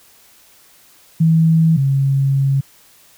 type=tone pair in turn; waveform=sine; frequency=162.2 / 136.92 Hz; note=E3 / C#3; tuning=-28 / -21 cents; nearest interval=minor third; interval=293 cents; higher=first; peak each=-9 / -12 dBFS; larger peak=first; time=1.2-1.77 / 1.77-2.61 s; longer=second; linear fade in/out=10 ms; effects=white hiss -49 dBFS RMS until 3.17 s